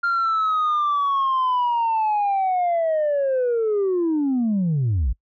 sine linear sweep, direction down, 1400 to 49 Hz, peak -16 dBFS, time 0.03-5.13 s, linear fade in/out 10 ms, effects noise-tail reverb RT60 0.1 s tail -25 dB re dry + tanh soft clip ceiling -16 dBFS

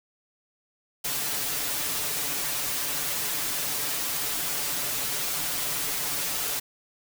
white noise with comb filter, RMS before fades -29 dBFS, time 1.04-6.6 s, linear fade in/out 10 ms, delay 6.9 ms, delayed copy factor +0.8, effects none

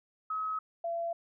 sine tone pair in turn, 1278 / 677 Hz, D#6 / E5, +46 / +46 cents, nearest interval major seventh, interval 1100 cents, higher first, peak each -31 / -31 dBFS, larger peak neither, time 0.3-0.59 / 0.84-1.13 s, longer neither, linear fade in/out 5 ms, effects none

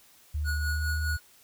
sine tone with pitch glide, 74.9 to 77.14 Hz, D2 to D#2, +35 to -14 cents, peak -27 dBFS, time 0.34-1.17 s, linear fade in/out 10 ms, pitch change +51 cents, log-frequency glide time 0.62-0.88 s
square tone with tremolo, 1456 Hz, F#6, 28 cents flat, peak -30 dBFS, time 0.44-1.2 s, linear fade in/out 50 ms, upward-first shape triangle, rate 4.9 Hz, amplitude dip 60%
effects white hiss -58 dBFS RMS until 1.43 s

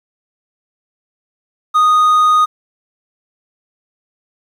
triangle tone, 1240 Hz, D#6, 6 cents flat, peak -6 dBFS, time 1.74-2.46 s, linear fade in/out 20 ms, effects 8-bit

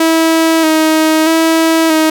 sawtooth tone with vibrato, 320 Hz, D#4, 49 cents sharp, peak -4 dBFS, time 0-2.1 s, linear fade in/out 5 ms, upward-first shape square, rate 0.79 Hz, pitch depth 26 cents each way, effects none

